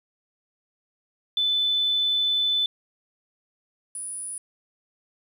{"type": "tone pair in turn", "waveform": "sine", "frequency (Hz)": [3508, 9805], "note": ["A7", "D#9"], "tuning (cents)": [-6, -26], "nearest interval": "octave + tritone", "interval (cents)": 1780, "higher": "second", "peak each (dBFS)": [-20, -31], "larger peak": "first", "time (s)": [[1.37, 2.66], [3.95, 4.38]], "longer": "first", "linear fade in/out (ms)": 2, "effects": ["9-bit"]}